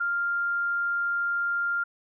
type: tone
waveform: sine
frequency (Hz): 1397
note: F6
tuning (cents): 0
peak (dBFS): -24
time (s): 0-1.84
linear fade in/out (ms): 10
effects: none